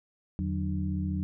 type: tone cluster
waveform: sine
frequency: 84.2 / 149.8 / 185.6 / 299.1 Hz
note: E2 / D3 / F#3 / D4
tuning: +37 / +35 / +6 / +32 cents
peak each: -31 / -39 / -31 / -39 dBFS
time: 0.39-1.23 s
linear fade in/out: 0 ms
effects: none